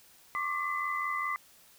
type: tone cluster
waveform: sine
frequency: 1088 / 1173 / 2022 Hz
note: C#6 / D6 / B6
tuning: -33 / -2 / +40 cents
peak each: -37 / -33 / -34 dBFS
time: 0.35-1.36 s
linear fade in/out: 0 ms
effects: white hiss -59 dBFS RMS until 1.78 s